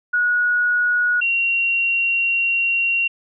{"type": "tone pair in turn", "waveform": "sine", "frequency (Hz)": [1457, 2750], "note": ["F#6", "F7"], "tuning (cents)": [-27, -27], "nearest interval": "major seventh", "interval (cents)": 1100, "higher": "second", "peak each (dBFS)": [-15, -16], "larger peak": "first", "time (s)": [[0.13, 1.21], [1.21, 3.08]], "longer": "second", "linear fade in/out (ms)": 10, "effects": []}